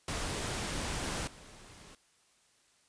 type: noise with level steps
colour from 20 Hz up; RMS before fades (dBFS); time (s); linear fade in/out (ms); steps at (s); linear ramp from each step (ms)
pink; -36 / -53; 0.08-1.95; 2; 1.27; 5
effects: white hiss -68 dBFS RMS until 2.88 s + resampled to 22050 Hz